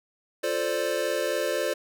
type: chord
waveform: square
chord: D minor seventh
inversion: first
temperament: equal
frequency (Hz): 349.2 / 440 / 523.3 / 587.3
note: F4 / A4 / C5 / D5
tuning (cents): 0 / 0 / 0 / 0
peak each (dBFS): -34 / -33 / -30 / -30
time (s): 0.43-1.74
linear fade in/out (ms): 10
effects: none